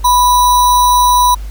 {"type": "tone with sample-and-hold", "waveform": "sine", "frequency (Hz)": 987.8, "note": "B5", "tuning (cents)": 0, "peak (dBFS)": -6, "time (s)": [0.04, 1.35], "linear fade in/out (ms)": 10, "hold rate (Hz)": 4900, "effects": ["added 50 Hz sine -21 dBFS peak until 1.5 s", "pink hiss -41 dBFS RMS until 1.5 s"]}